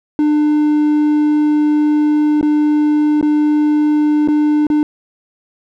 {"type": "tone with dropouts", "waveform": "triangle", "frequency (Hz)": 299.8, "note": "D4", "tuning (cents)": 36, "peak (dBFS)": -8, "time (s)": [0.19, 4.83], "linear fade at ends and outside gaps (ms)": 1, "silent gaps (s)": [[2.412, 2.428], [3.212, 3.227], [4.276, 4.285], [4.668, 4.701]], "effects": []}